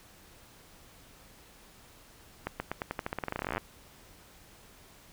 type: accelerating click train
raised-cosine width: 0.5 ms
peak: -17 dBFS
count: 25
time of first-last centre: 2.47-3.58 s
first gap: 130 ms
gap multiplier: 0.89
effects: pink hiss -56 dBFS RMS until 5.12 s